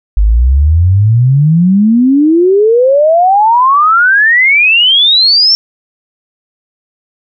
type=exponential sweep; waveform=sine; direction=up; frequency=49 to 5500 Hz; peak=-4 dBFS; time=0.17-5.55 s; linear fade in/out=0 ms; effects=none